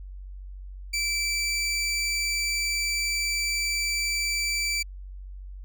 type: tone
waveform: 20% pulse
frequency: 2326 Hz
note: D7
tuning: 17 cents flat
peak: -20 dBFS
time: 0.93-4.83 s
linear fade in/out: 10 ms
effects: added 47 Hz sine -37 dBFS peak until 5.64 s